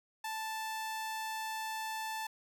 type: tone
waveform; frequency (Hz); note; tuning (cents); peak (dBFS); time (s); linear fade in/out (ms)
sawtooth; 880; A5; 0; -33; 0.24-2.27; 5
effects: none